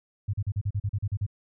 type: tone bursts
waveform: sine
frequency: 101.5 Hz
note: G#2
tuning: 39 cents flat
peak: -24 dBFS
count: 11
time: 0.28-1.265 s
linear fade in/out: 10 ms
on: 55 ms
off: 38 ms
effects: none